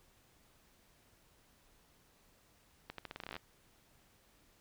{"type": "accelerating click train", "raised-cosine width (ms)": 0.3, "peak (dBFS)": -27, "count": 14, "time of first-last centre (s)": [2.9, 3.365], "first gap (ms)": 83, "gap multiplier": 0.84, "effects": ["pink hiss -68 dBFS RMS until 4.6 s"]}